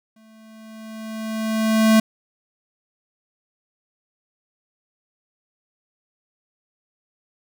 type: tone with exponential growth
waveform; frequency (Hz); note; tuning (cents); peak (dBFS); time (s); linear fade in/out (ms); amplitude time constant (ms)
square; 220; A3; 0; -11; 0.16-2; 5; 400
effects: none